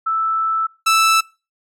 sine / sawtooth tone pair in turn, 1318.5 / 1318.5 Hz, E6 / E6, 0 / 0 cents, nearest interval unison, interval 0 cents, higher neither, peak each -16 / -8 dBFS, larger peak second, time 0.06-0.67 / 0.86-1.21 s, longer first, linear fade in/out 10 ms, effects noise-tail reverb RT60 0.3 s tail -23 dB re dry + low-pass 12000 Hz 12 dB/octave

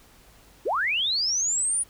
sine linear sweep, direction up, 290 to 9750 Hz, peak -22 dBFS, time 0.65-1.84 s, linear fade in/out 20 ms, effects added 50 Hz sine -57 dBFS peak until 1.89 s + pink hiss -55 dBFS RMS until 1.89 s

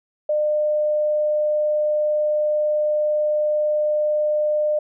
sine tone, 603 Hz, D5, 46 cents sharp, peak -17 dBFS, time 0.29-4.79 s, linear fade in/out 5 ms, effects none

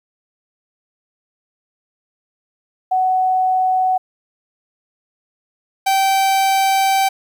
sine / 45% pulse tone pair in turn, 746 / 775.7 Hz, F#5 / G5, +14 / -18 cents, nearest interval minor second, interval 68 cents, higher second, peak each -13 dBFS, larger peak neither, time 2.91-3.98 / 5.86-7.09 s, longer second, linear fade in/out 10 ms, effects 9-bit

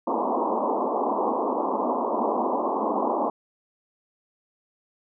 white band-pass noise, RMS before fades -25 dBFS, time 0.07-3.3 s, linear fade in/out 5 ms, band 210 to 1100 Hz, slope 96 dB/octave, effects none

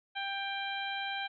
harmonic tone, 790 Hz, G5, 13 cents sharp, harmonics 1 / 2 / 3 / 4 / 5, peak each -38 / -39 / -41 / -41 / -45 dBFS, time 0.15-1.28 s, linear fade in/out 20 ms, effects none

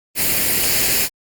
white noise with comb filter, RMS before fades -17 dBFS, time 0.15-1.09 s, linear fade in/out 50 ms, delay 0.42 ms, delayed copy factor +0.55, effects Opus 32 kbps

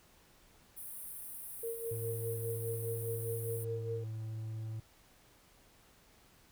pink high-pass noise, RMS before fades -46 dBFS, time 0.76-3.65 s, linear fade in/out 20 ms, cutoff 9000 Hz, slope 96 dB/octave
sine tone with tremolo, 460 Hz, A#4, 23 cents flat, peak -35 dBFS, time 1.63-4.04 s, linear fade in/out 5 ms, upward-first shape sine, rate 4.9 Hz, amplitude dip 65%
triangle tone, 110.4 Hz, A2, 6 cents sharp, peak -36 dBFS, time 1.91-4.8 s, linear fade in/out 5 ms
effects pink hiss -64 dBFS RMS until 6.51 s

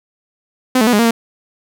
sawtooth tone with pitch steps, 255.8 / 217.9 / 245.4 / 207.1 / 233 / 229.9 Hz, C4 / A3 / B3 / G#3 / A#3 / A#3, -39 / -17 / -11 / -5 / -1 / -24 cents, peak -6 dBFS, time 0.75-1.11 s, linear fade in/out 5 ms, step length 60 ms, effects none

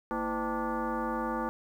sine tone with frequency modulation, 329.6 Hz, E4, in tune, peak -29 dBFS, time 0.11-1.49 s, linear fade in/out 0 ms, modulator 280 Hz, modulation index 3.5, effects 10-bit

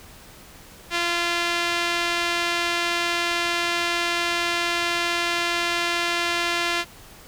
sawtooth tone with band-pass filter, 344.5 Hz, F4, 24 cents flat, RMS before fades -24 dBFS, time 0.9-6.85 s, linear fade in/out 50 ms, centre 2800 Hz, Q 0.93, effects pink hiss -46 dBFS RMS until 7.27 s

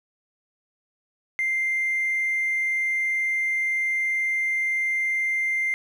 sine tone with hard clipping, 2093 Hz, C7, in tune, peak -22 dBFS, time 1.39-5.74 s, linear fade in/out 0 ms, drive 1 dB, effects none

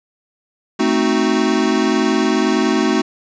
square chord, A diminished seventh, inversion none, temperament equal, 220 / 261.6 / 311.1 / 370 Hz, A3 / C4 / Eb4 / Gb4, 0 / 0 / 0 / 0 cents, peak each -20 dBFS, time 0.79-3.02 s, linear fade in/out 10 ms, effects resampled to 16000 Hz + 7-bit

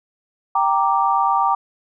sine chord, G minor, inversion none, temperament equal, 784 / 932.3 / 1174.7 Hz, G5 / Bb5 / D6, 0 / 0 / 0 cents, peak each -19 dBFS, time 0.55-1.55 s, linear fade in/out 5 ms, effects none

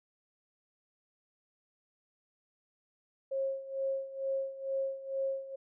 sine tone with tremolo, 540 Hz, C#5, 45 cents flat, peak -29 dBFS, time 3.31-5.56 s, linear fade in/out 10 ms, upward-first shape sine, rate 2.2 Hz, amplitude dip 80%, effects none

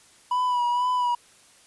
triangle tone with vibrato, 982 Hz, B5, 10 cents flat, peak -19 dBFS, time 0.31-1.15 s, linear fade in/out 5 ms, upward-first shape sine, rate 2.1 Hz, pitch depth 35 cents each way, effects white hiss -55 dBFS RMS until 1.66 s + resampled to 24000 Hz

